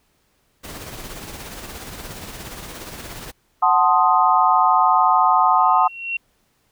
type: noise with tremolo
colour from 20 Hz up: pink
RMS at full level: -33 dBFS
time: 0.63-3.32 s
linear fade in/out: 20 ms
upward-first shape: sine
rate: 17 Hz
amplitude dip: 40%
type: chord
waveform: sine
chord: F# diminished seventh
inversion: none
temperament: equal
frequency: 740 / 880 / 1046.5 / 1244.5 Hz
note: F#5 / A5 / C6 / Eb6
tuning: 0 / 0 / 0 / 0 cents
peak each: -18 dBFS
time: 3.62-5.88 s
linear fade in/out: 10 ms
type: tone with exponential growth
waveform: sine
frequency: 2732 Hz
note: F7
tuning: 39 cents flat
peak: -19 dBFS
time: 5.57-6.17 s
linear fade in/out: 5 ms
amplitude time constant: 130 ms
effects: pink hiss -64 dBFS RMS until 6.71 s